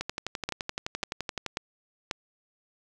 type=two click trains; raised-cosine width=0.2 ms; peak=-14 / -12 dBFS; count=18 / 4; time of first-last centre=0.01-1.463 / 0.49-2.112 s; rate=11.7 / 1.85 Hz; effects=none